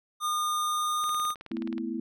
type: tone with pitch glide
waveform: square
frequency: 1217 to 1224.8 Hz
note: D#6 to D#6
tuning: -39 to -28 cents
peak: -27 dBFS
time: 0.2-1.35 s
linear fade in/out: 50 ms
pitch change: +11 cents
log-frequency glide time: 0.6-1.16 s
type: click train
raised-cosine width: 0.3 ms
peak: -27 dBFS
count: 15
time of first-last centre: 1.04-1.781 s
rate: 18.9 Hz
type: chord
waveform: sine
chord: A suspended second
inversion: none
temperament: equal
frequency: 220 / 246.9 / 329.6 Hz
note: A3 / B3 / E4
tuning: 0 / 0 / 0 cents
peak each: -35 / -34 / -34 dBFS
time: 1.51-2 s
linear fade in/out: 5 ms
effects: none